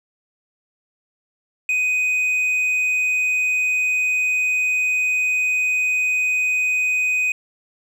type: tone with hard clipping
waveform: sine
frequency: 2500 Hz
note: D#7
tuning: 8 cents sharp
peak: -18 dBFS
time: 1.69-7.32 s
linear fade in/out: 2 ms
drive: 3 dB
effects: none